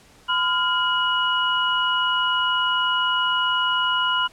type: tone cluster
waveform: sine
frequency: 1010 / 1403 / 2914 Hz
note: B5 / F6 / F#7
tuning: +39 / +8 / -27 cents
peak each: -23 dBFS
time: 0.28-4.28 s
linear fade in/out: 20 ms
effects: pink hiss -52 dBFS RMS until 4.32 s + low-pass 10000 Hz 12 dB/octave